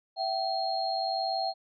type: tone cluster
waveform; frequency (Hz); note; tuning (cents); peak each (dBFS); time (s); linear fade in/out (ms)
sine; 665 / 766 / 4239; E5 / G5 / C8; +15 / -40 / +22; -33 / -30 / -34; 0.16-1.54; 50
effects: none